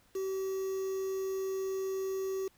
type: tone with quantisation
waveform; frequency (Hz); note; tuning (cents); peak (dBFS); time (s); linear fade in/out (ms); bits
triangle; 382.9; G4; -41; -30; 0.15-2.48; 5; 8
effects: pink hiss -66 dBFS RMS until 2.57 s